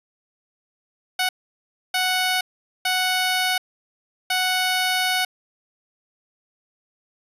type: tone bursts at uneven times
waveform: 10% pulse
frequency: 740 Hz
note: F#5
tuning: in tune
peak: -11 dBFS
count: 4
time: 1.19-1.29 / 1.94-2.41 / 2.85-3.58 / 4.3-5.25 s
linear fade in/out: 5 ms
effects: resampled to 32000 Hz